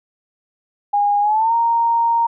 sine tone with pitch glide, 818 to 928.8 Hz, G#5 to A#5, -26 to -7 cents, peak -13 dBFS, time 0.93-2.27 s, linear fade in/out 10 ms, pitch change +219 cents, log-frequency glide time 1.21-1.54 s, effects none

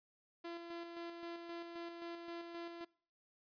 sawtooth tone with tremolo, 340.1 Hz, F4, 46 cents flat, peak -40 dBFS, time 0.44-2.85 s, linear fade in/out 10 ms, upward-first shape square, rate 3.8 Hz, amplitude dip 40%, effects noise-tail reverb RT60 0.5 s tail -24 dB re dry + resampled to 11025 Hz

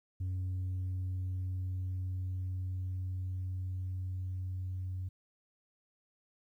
sine tone with level ramp, 92.5 Hz, F#2, in tune, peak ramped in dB -30 to -34 dBFS, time 0.2-5.09 s, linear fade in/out 10 ms, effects tanh soft clip ceiling -32 dBFS + 12-bit

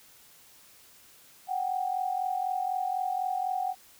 sine tone pair together, 740 / 784 Hz, F#5 / G5, 0 / 0 cents, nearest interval minor second, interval 100 cents, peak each -29 / -32 dBFS, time 1.47-3.75 s, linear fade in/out 50 ms, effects white hiss -56 dBFS RMS until 3.99 s

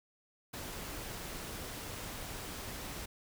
pink noise, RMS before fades -43 dBFS, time 0.53-3.06 s, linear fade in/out 10 ms, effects none

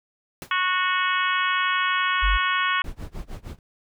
pink noise with exponential decay, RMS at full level -33 dBFS, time 0.42-0.53 s, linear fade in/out 1 ms, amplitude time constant 23 ms
harmonic tone, 367.6 Hz, F#4, 11 cents flat, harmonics 3 / 4 / 5 / 6 / 7 / 8 / 9, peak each -24 / -26 / -28 / -30 / -31 / -32 / -33 dBFS, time 0.51-2.82 s, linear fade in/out 2 ms
sine tone, 48.69 Hz, G1, 11 cents flat, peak -19 dBFS, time 2.22-2.38 s, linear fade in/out 20 ms
brown noise with tremolo, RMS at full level -32 dBFS, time 2.84-3.59 s, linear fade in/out 2 ms, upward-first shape sine, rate 6.5 Hz, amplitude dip 95%
effects none

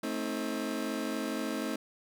30% pulse chord, A diminished, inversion none, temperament just, 220 / 264 / 316.8 Hz, A3 / C4 / Eb4, 0 / +16 / +31 cents, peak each -34 dBFS, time 0.03-1.76 s, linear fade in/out 5 ms, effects none

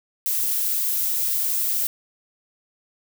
violet noise, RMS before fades -23 dBFS, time 0.26-1.87 s, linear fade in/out 0 ms, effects none

